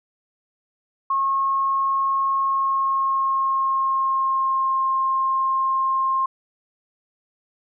sine tone with pitch glide, 1085 to 1062.7 Hz, C#6 to C6, -37 to +27 cents, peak -18 dBFS, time 1.1-6.26 s, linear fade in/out 5 ms, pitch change -36 cents, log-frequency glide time 2.4-4.87 s, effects none

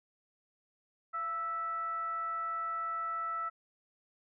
sine tone with frequency modulation, 1318.5 Hz, E6, in tune, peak -33 dBFS, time 1.13-3.5 s, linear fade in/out 20 ms, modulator 637 Hz, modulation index 0.34, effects none

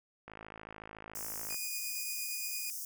click train, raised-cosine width 0.5 ms, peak -31 dBFS, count 69, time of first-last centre 0.28-1.544 s, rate 53.8 Hz
white high-pass noise, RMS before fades -41 dBFS, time 1.15-2.85 s, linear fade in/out 2 ms, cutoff 5100 Hz, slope 96 dB/octave
10% pulse tone with tremolo, 2465 Hz, D#7, 17 cents flat, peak -28 dBFS, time 1.5-2.7 s, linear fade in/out 0 ms, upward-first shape sine, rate 8.7 Hz, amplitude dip 30%
effects none

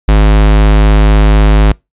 square tone, 52 Hz, G#1, 3 cents sharp, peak -4 dBFS, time 0.08-1.72 s, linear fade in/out 5 ms, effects noise-tail reverb RT60 0.2 s tail -25 dB re dry + resampled to 8000 Hz

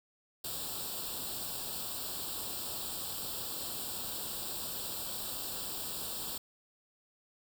white noise with comb filter, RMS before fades -39 dBFS, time 0.44-6.38 s, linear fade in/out 5 ms, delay 0.24 ms, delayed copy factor +0.85, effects none

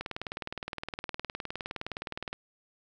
click train, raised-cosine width 0.3 ms, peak -19 dBFS, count 46, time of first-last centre 0.01-2.33 s, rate 19.4 Hz, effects none

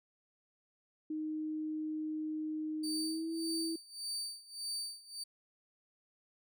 sine tone with pitch glide, 310 to 327.1 Hz, D#4 to E4, -6 to -13 cents, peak -35 dBFS, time 1.1-3.76 s, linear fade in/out 5 ms, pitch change +93 cents, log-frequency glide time 2.88-3.32 s
30% pulse tone with tremolo, 4609 Hz, D8, 33 cents flat, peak -33 dBFS, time 2.83-5.24 s, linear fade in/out 10 ms, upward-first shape sine, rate 1.7 Hz, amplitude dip 90%
effects none

